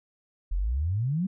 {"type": "exponential sweep", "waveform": "sine", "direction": "up", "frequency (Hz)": [39.4, 198.3], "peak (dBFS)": -24, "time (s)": [0.51, 1.27], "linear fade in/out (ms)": 10, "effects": []}